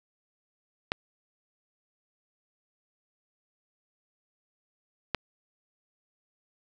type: clicks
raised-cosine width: 0.3 ms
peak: -10 dBFS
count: 2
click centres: 0.919 / 5.147 s
effects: none